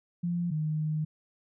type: tone pair in turn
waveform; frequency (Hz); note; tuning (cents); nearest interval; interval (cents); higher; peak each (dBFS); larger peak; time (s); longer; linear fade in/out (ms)
sine; 173.3 / 154.39; F3 / D#3; -13 / -13; major second; 200; first; -27; neither; 0.23-0.51 / 0.51-1.05; second; 10
effects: none